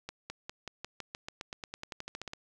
accelerating click train, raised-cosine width 0.2 ms, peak -22 dBFS, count 20, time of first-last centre 0.09-2.334 s, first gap 210 ms, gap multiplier 0.93, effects none

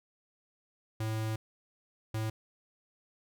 square tone bursts at uneven times, 110 Hz, A2, in tune, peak -32 dBFS, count 2, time 1-1.36 / 2.14-2.3 s, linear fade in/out 5 ms, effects none

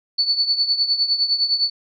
sine tone with tremolo, 4467 Hz, C#8, 12 cents sharp, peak -13 dBFS, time 0.18-1.7 s, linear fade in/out 10 ms, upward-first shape triangle, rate 9.8 Hz, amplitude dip 80%, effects none

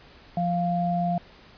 sine tone pair together, 174.61 / 697.6 Hz, F3 / F5, 0 / -2 cents, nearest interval 2 octaves, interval 2398 cents, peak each -25 dBFS, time 0.37-1.18 s, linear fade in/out 2 ms, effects pink hiss -51 dBFS RMS until 1.57 s + resampled to 11025 Hz

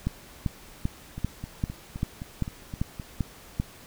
two click trains, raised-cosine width 5 ms, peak -13 / -22 dBFS, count 10 / 8, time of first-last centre 0.07-3.599 / 1.18-2.998 s, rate 2.55 / 3.85 Hz, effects pink hiss -49 dBFS RMS until 3.86 s

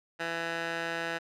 15% pulse tone with band-pass filter, 166.7 Hz, E3, 20 cents sharp, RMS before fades -34 dBFS, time 0.19-1.19 s, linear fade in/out 20 ms, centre 1700 Hz, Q 1.1, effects none

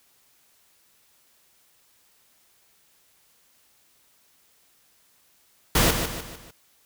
pink noise with echo, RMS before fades -19 dBFS, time 5.75-5.91 s, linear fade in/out 5 ms, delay 150 ms, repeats 4, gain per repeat -7 dB, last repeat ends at 6.51 s, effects white hiss -62 dBFS RMS until 6.85 s

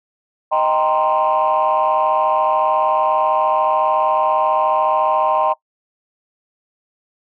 sine chord, C minor seventh, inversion first, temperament equal, 622.3 / 784 / 932.3 / 1046.5 Hz, Eb5 / G5 / Bb5 / C6, 0 / 0 / 0 / 0 cents, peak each -18 dBFS, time 0.51-5.54 s, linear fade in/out 20 ms, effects noise-tail reverb RT60 0.1 s tail -20 dB re dry + tanh soft clip ceiling -7 dBFS

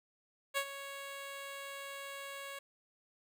10% pulse tone with ADSR envelope, 554.4 Hz, C#5, in tune, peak -22 dBFS, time 0.54-2.59 s, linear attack 33 ms, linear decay 70 ms, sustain -13 dB, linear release 5 ms, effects none

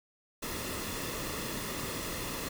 pink noise with comb filter, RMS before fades -37 dBFS, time 0.42-2.49 s, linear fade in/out 10 ms, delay 1.3 ms, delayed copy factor -0.5, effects none

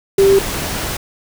sine tone in noise, 392 Hz, G4, in tune, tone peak -7 dBFS, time 0.18-0.39 s, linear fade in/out 5 ms, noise pink, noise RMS -22 dBFS, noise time 0.18-0.97 s, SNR +12 dB, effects none

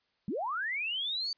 sine linear sweep, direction up, 159.1 to 4624 Hz, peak -31 dBFS, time 0.28-1.33 s, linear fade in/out 2 ms, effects white hiss -75 dBFS RMS until 1.37 s + resampled to 11025 Hz

